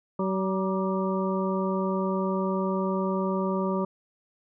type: harmonic tone with a mistuned harmonic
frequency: 190 Hz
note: F#3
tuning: 46 cents sharp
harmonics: 1 / 2 / 3 / 5 / 6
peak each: -27 / -30 / -32 / -34 / -35 dBFS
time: 0.19-3.85 s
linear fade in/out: 5 ms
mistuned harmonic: 6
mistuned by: +59 cents
effects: none